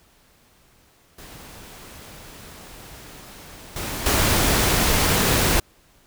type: noise with level steps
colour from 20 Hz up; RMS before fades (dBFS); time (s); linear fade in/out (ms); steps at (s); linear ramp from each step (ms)
pink; -42 / -29 / -19; 1.18-5.6; 5; 3.76 / 4.06; 2
effects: pink hiss -57 dBFS RMS until 6.06 s